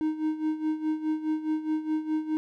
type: tone with tremolo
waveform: triangle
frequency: 311.1 Hz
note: D#4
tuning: in tune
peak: -21 dBFS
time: 0.01-2.37 s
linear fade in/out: 0 ms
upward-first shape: sine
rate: 4.8 Hz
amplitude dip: 75%
effects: none